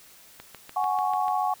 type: click train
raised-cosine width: 0.3 ms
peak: -25 dBFS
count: 7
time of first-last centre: 0.4-1.282 s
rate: 6.8 Hz
type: chord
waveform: sine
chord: F# suspended second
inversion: none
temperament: just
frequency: 740 / 832.5 / 1110 Hz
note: F#5 / G#5 / C#6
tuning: 0 / +4 / +2 cents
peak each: -26 / -27 / -29 dBFS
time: 0.76-1.54 s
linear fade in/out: 5 ms
effects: white hiss -52 dBFS RMS until 1.6 s